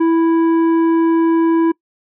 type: tone with tanh clipping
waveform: triangle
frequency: 329.6 Hz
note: E4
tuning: in tune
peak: -12 dBFS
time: 0-1.72 s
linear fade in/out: 10 ms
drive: 13 dB
effects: noise-tail reverb RT60 0.1 s tail -24 dB re dry